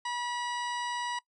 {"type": "harmonic tone", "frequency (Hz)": 969, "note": "B5", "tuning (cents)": -33, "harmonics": [1, 2, 3, 4, 5, 6, 8, 9], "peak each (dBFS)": [-33, -39, -43, -45, -47, -49, -51, -52], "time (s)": [0.05, 1.19], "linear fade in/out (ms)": 5, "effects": ["noise-tail reverb RT60 0.1 s tail -22 dB re dry"]}